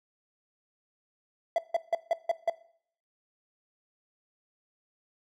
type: tone bursts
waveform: triangle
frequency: 670 Hz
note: E5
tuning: 28 cents sharp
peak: -20 dBFS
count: 6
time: 1.56-2.498 s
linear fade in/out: 2 ms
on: 23 ms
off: 160 ms
effects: noise-tail reverb RT60 0.6 s tail -19 dB re dry